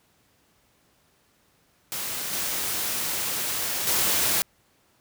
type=noise with level steps; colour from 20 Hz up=white; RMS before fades=-31 / -28 / -23 dBFS; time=1.92-4.42 s; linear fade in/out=0 ms; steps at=2.33 / 3.87 s; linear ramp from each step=2 ms; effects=pink hiss -64 dBFS RMS until 5 s + high-pass 60 Hz 12 dB/octave